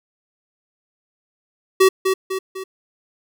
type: tone with echo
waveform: square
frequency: 380 Hz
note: F#4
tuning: 46 cents sharp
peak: -10 dBFS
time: 1.8-1.89 s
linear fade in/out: 10 ms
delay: 250 ms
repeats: 3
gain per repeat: -6 dB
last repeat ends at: 2.64 s
effects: none